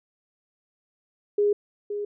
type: tone with echo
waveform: sine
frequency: 411.9 Hz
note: G#4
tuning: 14 cents flat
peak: -18 dBFS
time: 1.38-1.53 s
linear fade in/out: 5 ms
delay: 520 ms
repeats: 1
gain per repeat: -9 dB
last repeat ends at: 2.05 s
effects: none